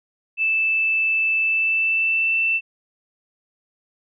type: tone with pitch glide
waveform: sine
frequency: 2637 to 2668 Hz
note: E7 to E7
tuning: 0 to +20 cents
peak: -17 dBFS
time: 0.37-2.61 s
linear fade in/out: 50 ms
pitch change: +20 cents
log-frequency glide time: 1.41-2.38 s
effects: none